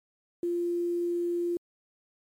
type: tone with quantisation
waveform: sine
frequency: 346.7 Hz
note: F4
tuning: 13 cents flat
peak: -26 dBFS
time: 0.43-1.57 s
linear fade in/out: 2 ms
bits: 9
effects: MP3 64 kbps